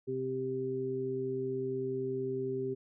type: harmonic tone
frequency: 130.81 Hz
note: C3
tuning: in tune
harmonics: 1 / 2 / 3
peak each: -41 / -40 / -33 dBFS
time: 0.07-2.75 s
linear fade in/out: 20 ms
effects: none